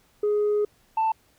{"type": "tone pair in turn", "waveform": "sine", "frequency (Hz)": [417.1, 886.1], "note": ["G#4", "A5"], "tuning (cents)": [7, 12], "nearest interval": "octave + minor second", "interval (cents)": 1305, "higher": "second", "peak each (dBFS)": -18, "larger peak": "neither", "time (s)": [[0.23, 0.65], [0.97, 1.12]], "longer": "first", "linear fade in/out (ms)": 5, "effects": ["tanh soft clip ceiling -18 dBFS", "pink hiss -62 dBFS RMS until 1.38 s"]}